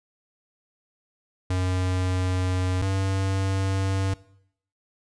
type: tone pair in turn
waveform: square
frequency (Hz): 92.1 / 96.36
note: F#2 / G2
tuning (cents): -7 / -29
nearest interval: minor second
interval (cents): 78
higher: second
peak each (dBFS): -23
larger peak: neither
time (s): 1.5-2.82 / 2.82-4.14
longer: neither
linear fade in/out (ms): 5
effects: noise-tail reverb RT60 0.7 s tail -20 dB re dry + resampled to 22050 Hz